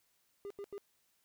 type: tone bursts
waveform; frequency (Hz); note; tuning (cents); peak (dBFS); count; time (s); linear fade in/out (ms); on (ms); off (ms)
triangle; 402.6; G4; +46; -39; 3; 0.45-0.78; 0; 54; 84
effects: white hiss -75 dBFS RMS until 1.24 s